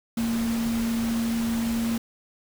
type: tone in noise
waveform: sine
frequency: 230 Hz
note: A#3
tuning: 23 cents flat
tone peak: -23 dBFS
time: 0.17-1.98 s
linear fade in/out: 5 ms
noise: pink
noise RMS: -35 dBFS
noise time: 0.17-1.98 s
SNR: +9 dB
effects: none